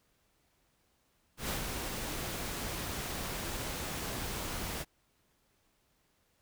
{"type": "noise with ADSR envelope", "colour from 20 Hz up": "pink", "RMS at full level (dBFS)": -34, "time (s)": [1.37, 4.85], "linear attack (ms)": 120, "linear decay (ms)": 110, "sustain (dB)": -4, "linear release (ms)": 39, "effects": ["pink hiss -73 dBFS RMS until 6.41 s"]}